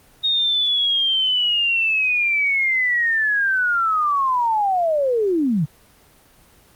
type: linear sweep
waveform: sine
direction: down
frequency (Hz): 3733 to 136.5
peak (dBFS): -16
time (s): 0.23-5.66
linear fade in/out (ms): 20
effects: pink hiss -52 dBFS RMS until 6.75 s + Opus 24 kbps